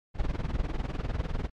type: noise with tremolo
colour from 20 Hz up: brown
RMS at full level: -26 dBFS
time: 0.14-1.5 s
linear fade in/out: 50 ms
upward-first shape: triangle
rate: 20 Hz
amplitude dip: 95%
effects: low-pass 4000 Hz 12 dB/octave + MP3 96 kbps